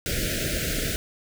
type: band-stop noise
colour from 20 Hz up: pink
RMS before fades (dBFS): -27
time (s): 0.06-0.96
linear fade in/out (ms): 0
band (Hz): 660 to 1400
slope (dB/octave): 96
effects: none